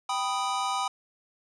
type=chord; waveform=square; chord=G augmented; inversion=none; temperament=equal; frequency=784 / 987.8 / 1244.5 Hz; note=G5 / B5 / D#6; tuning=0 / 0 / 0 cents; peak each=-32 dBFS; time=0.09-0.88 s; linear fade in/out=5 ms; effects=resampled to 22050 Hz + 9-bit